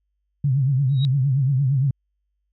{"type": "tone with vibrato", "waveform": "sine", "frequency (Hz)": 135, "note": "C#3", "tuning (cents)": -45, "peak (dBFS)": -16, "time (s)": [0.44, 1.91], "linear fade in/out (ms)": 5, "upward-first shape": "triangle", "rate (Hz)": 8.7, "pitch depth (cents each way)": 150}
{"type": "tone with exponential growth", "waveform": "sine", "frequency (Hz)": 3816, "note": "A#7", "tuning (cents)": 40, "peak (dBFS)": -25, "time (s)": [0.89, 1.05], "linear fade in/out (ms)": 0, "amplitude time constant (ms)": 34}
{"effects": ["added 50 Hz sine -70 dBFS peak until 2.52 s"]}